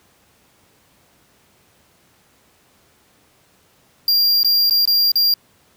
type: tone with dropouts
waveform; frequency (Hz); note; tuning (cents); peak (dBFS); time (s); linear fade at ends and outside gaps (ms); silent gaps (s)
square; 4770; D8; +26; -13; 4.08-5.34; 2; 4.432-4.446 / 4.698-4.708 / 4.854-4.875 / 5.118-5.156
effects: pink hiss -56 dBFS RMS until 5.76 s + high-pass 80 Hz 12 dB/octave